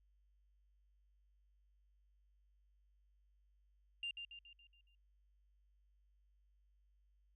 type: tone with echo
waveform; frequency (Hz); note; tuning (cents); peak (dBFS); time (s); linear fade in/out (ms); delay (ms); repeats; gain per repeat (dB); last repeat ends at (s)
sine; 2794; F7; 0; -39; 4.03-4.11; 2; 140; 6; -6; 4.95
effects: tanh soft clip ceiling -35 dBFS + added 50 Hz sine -70 dBFS peak until 7.35 s